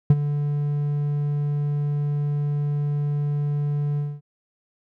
triangle tone with ADSR envelope, 145.8 Hz, D3, 12 cents flat, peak -6 dBFS, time 0.1-4.21 s, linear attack 4 ms, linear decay 40 ms, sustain -13 dB, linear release 230 ms, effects none

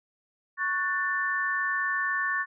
sine chord, F# minor, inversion second, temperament just, 1110 / 1480 / 1776 Hz, C#6 / F#6 / A6, +2 / 0 / +16 cents, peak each -31 / -33 / -27 dBFS, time 0.57-2.46 s, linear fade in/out 50 ms, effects none

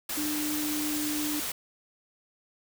sine tone in noise, 300.1 Hz, D4, 38 cents sharp, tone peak -30 dBFS, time 0.17-1.4 s, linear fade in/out 5 ms, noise white, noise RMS -33 dBFS, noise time 0.09-1.52 s, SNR 0 dB, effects none

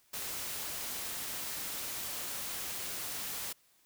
white noise, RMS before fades -39 dBFS, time 0.13-3.53 s, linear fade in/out 10 ms, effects white hiss -68 dBFS RMS until 3.85 s

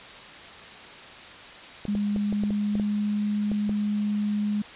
clicks, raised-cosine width 2 ms, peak -20 dBFS, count 10, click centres 1.853 / 1.952 / 2.162 / 2.326 / 2.436 / 2.506 / 2.754 / 2.798 / 3.516 / 3.694 s
sine tone with pitch glide, 205.4 to 208 Hz, G#3 to G#3, -19 to +3 cents, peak -23 dBFS, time 1.88-4.62 s, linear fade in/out 5 ms, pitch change +22 cents, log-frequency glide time 2.07-3.03 s
effects white hiss -43 dBFS RMS until 4.75 s + resampled to 8000 Hz

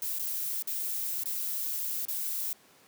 violet noise with dropouts, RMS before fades -33 dBFS, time 0.02-2.53 s, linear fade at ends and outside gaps 1 ms, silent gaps 0.187-0.195 / 0.624-0.673 / 1.236-1.257 / 2.052-2.083 s, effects pink hiss -59 dBFS RMS until 2.87 s + high-pass 200 Hz 12 dB/octave

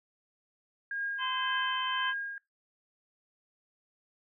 sine tone with tremolo, 1624 Hz, G#6, 39 cents flat, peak -30 dBFS, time 0.91-2.38 s, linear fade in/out 2 ms, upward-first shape triangle, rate 1.9 Hz, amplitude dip 65%
harmonic tone, 516 Hz, C5, 24 cents flat, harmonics 2 / 3 / 4 / 5 / 6, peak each -33 / -45 / -43 / -43 / -34 dBFS, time 1.18-2.14 s, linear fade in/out 50 ms
effects noise-tail reverb RT60 0.2 s tail -23 dB re dry

